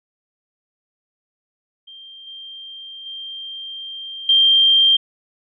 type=tone with level steps; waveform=sine; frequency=3174 Hz; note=G7; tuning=21 cents sharp; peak=-37 / -33 / -29 / -10 dBFS; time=1.87-4.97 s; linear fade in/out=10 ms; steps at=2.27 / 3.06 / 4.29 s; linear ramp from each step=2 ms; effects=none